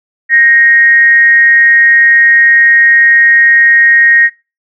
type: tone with frequency modulation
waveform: sine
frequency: 1871 Hz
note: A#6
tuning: 6 cents sharp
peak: -3 dBFS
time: 0.29-4.3 s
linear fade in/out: 50 ms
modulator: 262 Hz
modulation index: 0.3
effects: noise-tail reverb RT60 0.3 s tail -24 dB re dry